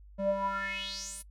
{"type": "tone with band-pass filter sweep", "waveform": "square", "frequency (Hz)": 196, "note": "G3", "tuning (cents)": 0, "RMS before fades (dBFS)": -34, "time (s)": [0.18, 1.23], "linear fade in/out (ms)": 20, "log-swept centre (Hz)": [420, 11000], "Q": 5.8, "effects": ["noise-tail reverb RT60 0.1 s tail -23 dB re dry", "added 50 Hz sine -50 dBFS peak until 1.3 s"]}